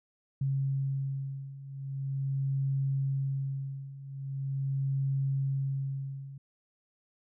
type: beating tone pair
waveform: sine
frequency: 136.1 / 136.52 Hz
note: C#3 / C#3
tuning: -31 / -26 cents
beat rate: 0.42 Hz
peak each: -34 / -31 dBFS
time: 0.41-6.38 s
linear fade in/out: 5 ms
effects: none